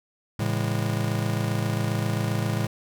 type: chord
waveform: square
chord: A major seventh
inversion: none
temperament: just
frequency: 110 / 137.5 / 165 / 206.2 Hz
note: A2 / C#3 / E3 / G#3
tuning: 0 / -14 / +2 / -12 cents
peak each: -27 / -31 / -33 / -32 dBFS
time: 0.39-2.67 s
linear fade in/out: 5 ms
effects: none